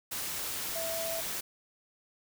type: tone in noise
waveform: sine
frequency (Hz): 659.3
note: E5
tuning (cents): 0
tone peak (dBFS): -35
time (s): 0.75-1.21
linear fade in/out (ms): 10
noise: white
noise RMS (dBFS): -36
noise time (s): 0.11-1.41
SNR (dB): -2
effects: none